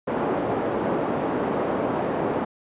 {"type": "band-pass noise", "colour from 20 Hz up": "pink", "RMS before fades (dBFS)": -25, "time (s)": [0.07, 2.45], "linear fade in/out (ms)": 10, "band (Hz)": [260, 790], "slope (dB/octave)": 12, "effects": ["resampled to 8000 Hz"]}